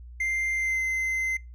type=tone with pitch glide; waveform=triangle; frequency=2093 to 2067 Hz; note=C7 to C7; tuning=0 to -22 cents; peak=-23 dBFS; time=0.2-1.37 s; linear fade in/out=5 ms; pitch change=-22 cents; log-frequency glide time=0.53-0.81 s; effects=noise-tail reverb RT60 0.2 s tail -21 dB re dry + added 60 Hz sine -41 dBFS peak until 1.54 s